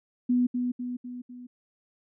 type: tone with echo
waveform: sine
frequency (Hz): 246.9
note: B3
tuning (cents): 0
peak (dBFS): -20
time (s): 0.29-0.47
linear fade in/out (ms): 10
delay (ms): 250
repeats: 4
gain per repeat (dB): -5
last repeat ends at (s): 1.47
effects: none